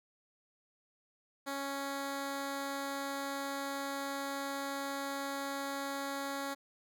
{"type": "tone", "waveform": "10% pulse", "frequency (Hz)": 277.2, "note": "C#4", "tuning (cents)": 0, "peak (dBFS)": -28, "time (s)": [1.46, 6.55], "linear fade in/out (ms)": 20, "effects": []}